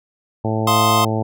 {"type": "harmonic tone", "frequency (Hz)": 110, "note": "A2", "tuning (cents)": 0, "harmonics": [1, 2, 3, 4, 5, 6, 7, 8], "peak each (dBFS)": [-21, -24, -26, -27, -28, -29, -29, -30], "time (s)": [0.44, 1.23], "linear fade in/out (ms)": 10}
{"type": "chord", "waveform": "square", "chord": "F dominant seventh", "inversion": "none", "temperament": "equal", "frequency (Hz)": [698.5, 880, 1046.5, 1244.5], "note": ["F5", "A5", "C6", "Eb6"], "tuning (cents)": [0, 0, 0, 0], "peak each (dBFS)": [-22, -22, -17, -22], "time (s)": [0.67, 1.05], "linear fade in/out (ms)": 5}
{"effects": []}